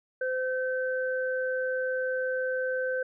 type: tone pair together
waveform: sine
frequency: 514 / 1540.3 Hz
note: C5 / G6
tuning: -31 / -31 cents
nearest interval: octave + perfect fifth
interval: 1900 cents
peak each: -28 / -32 dBFS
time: 0.21-3.03 s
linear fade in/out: 5 ms
effects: none